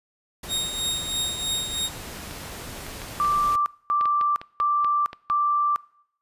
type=noise; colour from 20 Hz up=pink; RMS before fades=-37 dBFS; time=0.43-3.56 s; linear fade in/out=5 ms
type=tone with tremolo; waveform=sawtooth; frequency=3729 Hz; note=A#7; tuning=in tune; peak=-19 dBFS; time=0.48-1.9 s; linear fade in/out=50 ms; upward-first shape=triangle; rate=3.1 Hz; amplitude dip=65%
type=clicks; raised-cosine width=0.3 ms; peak=-20 dBFS; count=12; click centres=2.31 / 2.866 / 3.018 / 3.248 / 4.011 / 4.056 / 4.212 / 4.415 / 4.602 / 4.846 / 5.131 / 5.299 s
type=tone bursts; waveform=sine; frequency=1174.7 Hz; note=D6; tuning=in tune; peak=-19 dBFS; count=4; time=3.2-5.76 s; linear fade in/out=0 ms; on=460 ms; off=240 ms
effects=noise-tail reverb RT60 0.7 s tail -22 dB re dry + resampled to 32000 Hz